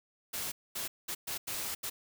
white noise bursts at uneven times, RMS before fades -37 dBFS, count 6, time 0.33-0.52 / 0.75-0.88 / 1.08-1.15 / 1.27-1.38 / 1.47-1.75 / 1.83-1.9 s, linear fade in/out 10 ms, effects none

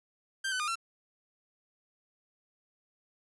sawtooth tone with pitch steps, 1573 / 1509 / 1218 / 1349 Hz, G6 / F#6 / D#6 / E6, +6 / +34 / -37 / +40 cents, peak -27 dBFS, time 0.44-0.756 s, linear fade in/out 10 ms, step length 79 ms, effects resampled to 24000 Hz

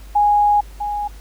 sine tone pair in turn, 827 / 827 Hz, G#5 / G#5, -8 / -8 cents, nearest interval unison, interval 0 cents, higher neither, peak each -11 / -20 dBFS, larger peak first, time 0.15-0.61 / 0.8-1.08 s, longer first, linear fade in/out 10 ms, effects added 50 Hz sine -35 dBFS peak until 1.2 s + pink hiss -47 dBFS RMS until 1.2 s

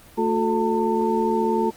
sine tone cluster, 223.4 / 359.3 / 437.9 / 898 Hz, A3 / F4 / A4 / A5, +27 / +49 / -8 / +35 cents, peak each -24 dBFS, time 0.17-1.71 s, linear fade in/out 20 ms, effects pink hiss -48 dBFS RMS until 1.76 s + Opus 24 kbps

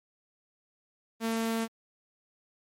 sawtooth tone, 226.3 Hz, A3, 49 cents sharp, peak -24 dBFS, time 1.2-1.68 s, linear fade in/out 50 ms, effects MP3 64 kbps

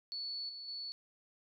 sine tone with level steps, 4435 Hz, C#8, in tune, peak -38 / -44 / -40 dBFS, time 0.12-0.92 s, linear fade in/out 0 ms, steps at 0.49 / 0.68 s, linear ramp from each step 2 ms, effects none

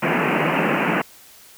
pink band-pass noise, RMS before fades -20 dBFS, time 0.02-1.02 s, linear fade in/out 10 ms, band 150 to 2800 Hz, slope 96 dB/octave, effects white hiss -47 dBFS RMS until 1.57 s

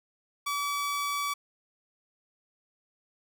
sawtooth tone, 1146 Hz, D6, 43 cents flat, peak -25 dBFS, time 0.46-1.34 s, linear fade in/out 10 ms, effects none

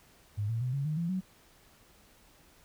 sine tone with pitch steps, 103.6 / 114.29 / 126.08 / 139.09 / 153.44 / 169.27 / 186.74 Hz, G#2 / A#2 / B2 / C#3 / D#3 / E3 / F#3, -4 / -34 / +36 / +6 / -24 / +46 / +16 cents, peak -29 dBFS, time 0.37-1.21 s, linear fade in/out 20 ms, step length 120 ms, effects pink hiss -61 dBFS RMS until 2.64 s

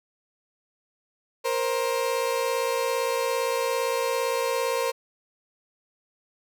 30% pulse tone pair together, 470.4 / 528 Hz, A#4 / C5, +16 / +16 cents, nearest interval major second, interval 200 cents, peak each -24 dBFS, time 1.44-4.92 s, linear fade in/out 20 ms, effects none

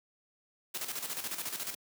white noise with tremolo, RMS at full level -36 dBFS, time 0.74-1.75 s, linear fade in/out 10 ms, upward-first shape square, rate 14 Hz, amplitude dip 60%, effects high-pass 150 Hz 12 dB/octave

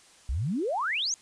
sine exponential sweep, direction up, 55 to 6840 Hz, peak -26 dBFS, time 0.29-1.14 s, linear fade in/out 0 ms, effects white hiss -56 dBFS RMS until 1.21 s + resampled to 22050 Hz

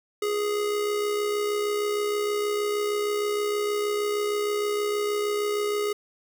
square tone with amplitude modulation, 415.3 Hz, G#4, in tune, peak -23 dBFS, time 0.22-5.93 s, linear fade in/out 5 ms, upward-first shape sine, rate 66.4 Hz, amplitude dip 40%, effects none

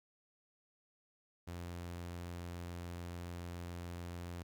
sawtooth tone, 87 Hz, F2, 6 cents flat, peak -39 dBFS, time 1.47-4.43 s, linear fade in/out 10 ms, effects 13-bit

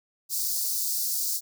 white high-pass noise, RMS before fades -28 dBFS, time 0.29-1.41 s, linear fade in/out 50 ms, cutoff 4400 Hz, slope 48 dB/octave, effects none

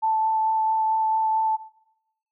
sine tone with vibrato, 880 Hz, A5, in tune, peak -19 dBFS, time 0.02-1.57 s, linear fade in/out 20 ms, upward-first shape sine, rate 4.5 Hz, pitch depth 8 cents each way, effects noise-tail reverb RT60 0.8 s tail -17 dB re dry

